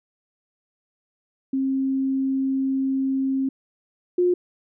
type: tone pair in turn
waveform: sine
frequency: 267.5 / 357.1 Hz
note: C4 / F4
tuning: +38 / +39 cents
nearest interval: perfect fourth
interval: 501 cents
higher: second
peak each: -20 / -16 dBFS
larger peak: second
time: 1.53-3.49 / 4.18-4.34 s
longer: first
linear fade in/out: 5 ms
effects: none